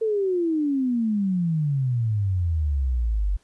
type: exponential sweep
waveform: sine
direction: down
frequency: 453.4 to 46.25 Hz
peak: -20 dBFS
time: 0.01-3.37 s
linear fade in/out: 10 ms
effects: pink hiss -63 dBFS RMS until 3.43 s + resampled to 24000 Hz